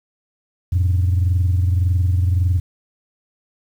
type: tone pair together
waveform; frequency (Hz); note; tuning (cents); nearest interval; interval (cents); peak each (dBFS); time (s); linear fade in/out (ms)
sine; 88.23 / 110; F2 / A2; +18 / 0; major third; 382; -13 / -21; 0.72-2.6; 10
effects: tanh soft clip ceiling -10 dBFS + 8-bit